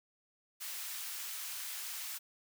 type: high-pass noise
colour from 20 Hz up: white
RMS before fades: -42 dBFS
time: 0.6-2.19 s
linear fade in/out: 20 ms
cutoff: 1200 Hz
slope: 12 dB/octave
effects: none